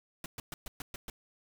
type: noise bursts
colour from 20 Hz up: pink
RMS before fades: -41 dBFS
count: 7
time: 0.24-1.1 s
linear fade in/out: 2 ms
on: 20 ms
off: 120 ms
effects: none